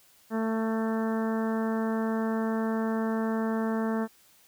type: harmonic tone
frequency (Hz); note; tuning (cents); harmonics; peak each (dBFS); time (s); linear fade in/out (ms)
222.7; A3; +21; 1 / 2 / 3 / 4 / 5 / 6 / 7 / 8; -27 / -33 / -37 / -39 / -41 / -43 / -44 / -45; 0.3-4.08; 50
effects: white hiss -60 dBFS RMS until 4.47 s